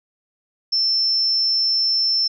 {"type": "tone", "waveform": "sine", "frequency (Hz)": 5340, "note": "E8", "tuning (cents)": 22, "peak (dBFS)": -16, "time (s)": [0.72, 2.28], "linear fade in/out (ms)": 10, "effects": []}